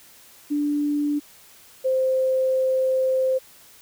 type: tone pair in turn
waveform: sine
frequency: 292.7 / 521.5 Hz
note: D4 / C5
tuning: -6 / -6 cents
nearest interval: minor seventh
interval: 1000 cents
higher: second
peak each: -20 / -18 dBFS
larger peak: second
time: 0.5-1.2 / 1.84-3.39 s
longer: second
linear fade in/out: 20 ms
effects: white hiss -50 dBFS RMS until 3.81 s